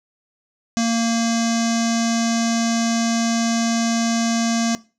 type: tone with low-pass filter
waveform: square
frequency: 230.2 Hz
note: A#3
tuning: 22 cents flat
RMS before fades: -19 dBFS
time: 0.77-4.75 s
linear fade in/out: 0 ms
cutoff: 6200 Hz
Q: 5
effects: noise-tail reverb RT60 0.3 s tail -19 dB re dry